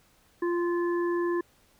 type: harmonic tone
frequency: 346.8 Hz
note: F4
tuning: 12 cents flat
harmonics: 1 / 3 / 5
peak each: -25 / -35 / -39 dBFS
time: 0.42-1.41 s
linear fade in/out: 5 ms
effects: pink hiss -63 dBFS RMS until 1.79 s